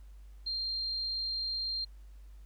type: tone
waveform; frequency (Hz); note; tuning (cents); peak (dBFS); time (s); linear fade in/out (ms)
sine; 4186; C8; 0; -32; 0.46-1.85; 10
effects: added 50 Hz sine -48 dBFS peak until 2.45 s + pink hiss -70 dBFS RMS until 2.45 s